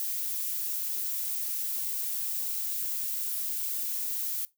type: noise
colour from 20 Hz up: violet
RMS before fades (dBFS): -32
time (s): 0-4.45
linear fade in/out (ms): 0
effects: noise-tail reverb RT60 0.2 s tail -20 dB re dry